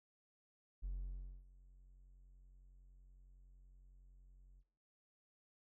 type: tone with ADSR envelope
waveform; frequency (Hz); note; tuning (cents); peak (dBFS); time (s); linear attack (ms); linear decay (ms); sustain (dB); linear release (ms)
triangle; 45.4; F#1; -32; -36; 0.82-4.64; 28; 590; -22; 52
effects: noise-tail reverb RT60 1.0 s tail -26 dB re dry + tanh soft clip ceiling -35 dBFS